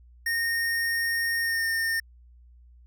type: tone with pitch glide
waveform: square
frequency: 1845 to 1819.6 Hz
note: A#6 to A#6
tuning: -18 to -42 cents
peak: -25 dBFS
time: 0.26-2 s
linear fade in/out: 5 ms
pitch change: -24 cents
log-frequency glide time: 1.41-1.66 s
effects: added 60 Hz sine -50 dBFS peak until 2.86 s